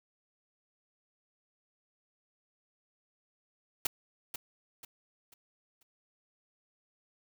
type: noise with echo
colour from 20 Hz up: white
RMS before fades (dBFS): -29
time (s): 3.85-3.87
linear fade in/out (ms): 5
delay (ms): 490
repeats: 4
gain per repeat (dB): -9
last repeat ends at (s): 5.83
effects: none